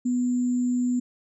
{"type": "tone with sample-and-hold", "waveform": "sine", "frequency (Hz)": 246.9, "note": "B3", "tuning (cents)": 0, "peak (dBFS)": -21, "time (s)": [0.05, 1], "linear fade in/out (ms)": 10, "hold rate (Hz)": 7350, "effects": ["resampled to 24000 Hz"]}